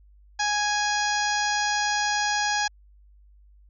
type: harmonic tone with a mistuned harmonic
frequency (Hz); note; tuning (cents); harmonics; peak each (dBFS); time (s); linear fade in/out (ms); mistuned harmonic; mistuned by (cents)
830; G#5; -1; 1 / 2 / 3 / 4 / 5 / 6 / 7 / 8; -26 / -27 / -35 / -35 / -36 / -32 / -34 / -35; 0.39-2.68; 10; 7; -17
effects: added 50 Hz sine -51 dBFS peak until 3.69 s